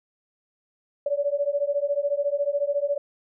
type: beating tone pair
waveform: sine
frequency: 565 / 579 Hz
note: C#5 / D5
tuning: +33 / -25 cents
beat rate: 14 Hz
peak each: -25 / -25 dBFS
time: 1.06-2.98 s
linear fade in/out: 5 ms
effects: none